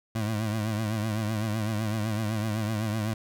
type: tone with vibrato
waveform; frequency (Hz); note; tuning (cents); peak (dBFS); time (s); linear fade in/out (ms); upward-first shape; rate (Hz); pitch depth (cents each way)
25% pulse; 108.3; A2; -27; -23; 0.15-3.14; 5; triangle; 7.9; 93
effects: none